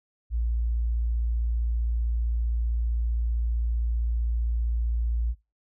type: tone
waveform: sine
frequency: 57.7 Hz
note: A#1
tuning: 17 cents flat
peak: -23 dBFS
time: 0.3-5.35 s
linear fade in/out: 50 ms
effects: noise-tail reverb RT60 0.3 s tail -23 dB re dry